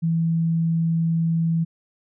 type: tone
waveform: sine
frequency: 164.81 Hz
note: E3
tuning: in tune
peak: -18 dBFS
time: 0.02-1.65 s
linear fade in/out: 20 ms
effects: none